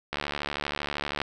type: click train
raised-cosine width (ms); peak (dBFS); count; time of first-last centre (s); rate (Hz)
0.3; -13; 80; 0.13-1.217; 72.7
effects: none